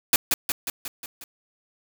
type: noise with echo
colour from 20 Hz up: white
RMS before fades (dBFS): -17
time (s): 0.13-0.16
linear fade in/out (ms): 2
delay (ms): 180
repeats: 6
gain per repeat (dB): -4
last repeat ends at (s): 1.24
effects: none